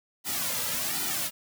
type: noise with flanger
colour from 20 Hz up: white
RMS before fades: -30 dBFS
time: 0.24-1.31 s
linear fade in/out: 50 ms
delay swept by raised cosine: 1.8 to 2.8 ms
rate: 1.3 Hz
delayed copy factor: -0.85
effects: none